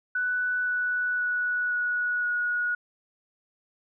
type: tone with pitch steps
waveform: sine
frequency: 1488 / 1479.4 / 1470.9 / 1462.4 / 1454 Hz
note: F#6 / F#6 / F#6 / F#6 / F#6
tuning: +9 / -1 / -11 / -21 / -31 cents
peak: -24 dBFS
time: 0.15-2.75 s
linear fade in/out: 5 ms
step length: 520 ms
effects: none